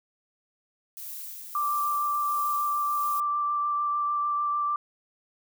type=noise with tremolo; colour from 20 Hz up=violet; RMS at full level=-38 dBFS; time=0.97-3.2 s; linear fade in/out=0 ms; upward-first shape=sine; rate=1.5 Hz; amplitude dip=35%
type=tone with vibrato; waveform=sine; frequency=1174.7 Hz; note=D6; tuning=in tune; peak=-24 dBFS; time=1.55-4.76 s; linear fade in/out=2 ms; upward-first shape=square; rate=6.7 Hz; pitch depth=8 cents each way
effects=none

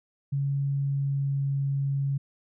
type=tone with pitch glide; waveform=sine; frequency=139.5 to 138.62 Hz; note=C#3 to C#3; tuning=+11 to 0 cents; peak=-24 dBFS; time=0.32-2.18 s; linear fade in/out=10 ms; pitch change=-11 cents; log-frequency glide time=0.66-1.49 s; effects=none

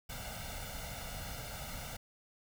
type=noise with comb filter; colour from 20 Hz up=pink; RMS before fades=-43 dBFS; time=0.09-1.97 s; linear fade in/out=10 ms; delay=1.4 ms; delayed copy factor=+0.8; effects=none

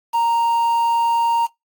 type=tone with quantisation; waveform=triangle; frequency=930 Hz; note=A#5; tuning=4 cents flat; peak=-13 dBFS; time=0.13-1.47 s; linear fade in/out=20 ms; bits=6; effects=noise-tail reverb RT60 0.2 s tail -26 dB re dry + AAC 64 kbps

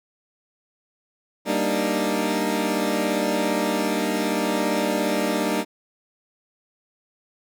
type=chord; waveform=20% pulse; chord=Eb major seventh; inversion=first; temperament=equal; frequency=196 / 233.1 / 293.7 / 311.1 Hz; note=G3 / Bb3 / D4 / Eb4; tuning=0 / 0 / 0 / 0 cents; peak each=-22 dBFS; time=1.45-5.65 s; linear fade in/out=50 ms; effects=none

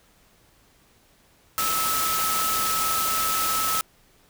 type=tone in noise; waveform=sine; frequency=1300 Hz; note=E6; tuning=24 cents flat; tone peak=-25 dBFS; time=1.58-3.81 s; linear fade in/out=0 ms; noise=white; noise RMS=-26 dBFS; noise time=1.58-3.81 s; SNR=-2 dB; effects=pink hiss -59 dBFS RMS until 4.29 s

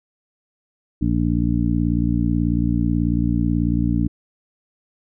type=harmonic tone; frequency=58.27 Hz; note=A#1; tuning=in tune; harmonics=1 / 2 / 3 / 4 / 5; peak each=-23 / -23 / -23 / -23 / -23 dBFS; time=1.01-4.08 s; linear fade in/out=10 ms; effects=none

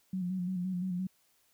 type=tone with vibrato; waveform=sine; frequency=182.5 Hz; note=F#3; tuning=24 cents flat; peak=-31 dBFS; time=0.13-1.07 s; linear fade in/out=5 ms; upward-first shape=square; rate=5.8 Hz; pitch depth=44 cents each way; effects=white hiss -70 dBFS RMS until 1.53 s

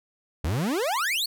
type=exponential sweep; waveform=40% pulse; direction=up; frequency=67.8 to 4600 Hz; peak=-23 dBFS; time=0.44-1.26 s; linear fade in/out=5 ms; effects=none

